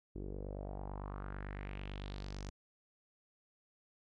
sawtooth tone with low-pass filter sweep, 48.96 Hz, G1, 1 cent flat, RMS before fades -44 dBFS, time 0.15-2.5 s, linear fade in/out 10 ms, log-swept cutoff 350 to 6400 Hz, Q 3.1, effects none

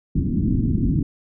white low-pass noise, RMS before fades -20 dBFS, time 0.15-1.03 s, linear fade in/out 5 ms, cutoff 290 Hz, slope 48 dB/octave, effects none

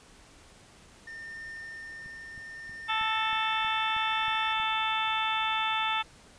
triangle tone with tremolo, 1811 Hz, A6, 49 cents sharp, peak -37 dBFS, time 1.07-4.53 s, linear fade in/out 5 ms, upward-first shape triangle, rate 0.63 Hz, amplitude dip 30%
click train, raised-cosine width 5 ms, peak -38 dBFS, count 9, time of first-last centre 2.06-4.6 s, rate 3.15 Hz
harmonic tone, 440 Hz, A4, in tune, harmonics 2 / 3 / 4 / 5 / 6 / 7 / 8, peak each -31 / -32 / -37 / -38 / -34 / -40 / -34 dBFS, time 2.88-6.03 s, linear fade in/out 20 ms
effects pink hiss -55 dBFS RMS until 6.38 s + resampled to 22050 Hz

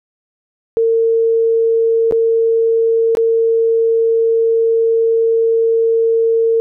sine tone with dropouts, 454.9 Hz, A#4, 42 cents flat, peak -10 dBFS, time 0.77-6.6 s, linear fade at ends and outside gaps 0 ms, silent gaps 2.111-2.123 / 3.151-3.171 s, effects none

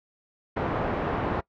white low-pass noise, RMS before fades -28 dBFS, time 0.56-1.41 s, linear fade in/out 10 ms, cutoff 830 Hz, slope 12 dB/octave, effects noise-tail reverb RT60 0.1 s tail -22 dB re dry + low-pass 3000 Hz 12 dB/octave

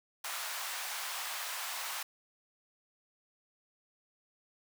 pink high-pass noise, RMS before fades -39 dBFS, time 0.24-2.03 s, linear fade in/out 5 ms, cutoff 810 Hz, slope 24 dB/octave, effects none

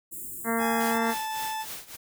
white band-stop noise, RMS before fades -38 dBFS, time 0.11-0.99 s, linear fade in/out 20 ms, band 390 to 7200 Hz, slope 96 dB/octave
harmonic tone, 229 Hz, A#3, 31 cents flat, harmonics 1 / 2 / 3 / 4 / 5 / 6 / 7 / 8 / 9, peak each -28 / -31 / -33 / -34 / -35 / -36 / -36 / -37 / -38 dBFS, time 0.44-1.15 s, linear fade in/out 50 ms
40% pulse tone with pitch glide, 838 to 876.1 Hz, G#5 to A5, +15 to -8 cents, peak -29 dBFS, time 0.58-1.66 s, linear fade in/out 50 ms, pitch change +77 cents, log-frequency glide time 0.9-0.95 s
white noise with tremolo, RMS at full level -36 dBFS, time 0.79-1.97 s, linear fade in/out 20 ms, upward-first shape triangle, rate 3.5 Hz, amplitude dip 90%
effects none

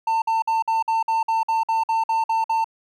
triangle tone bursts, 898 Hz, A5, 35 cents sharp, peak -16 dBFS, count 13, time 0.07-2.644 s, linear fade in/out 5 ms, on 150 ms, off 52 ms, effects none

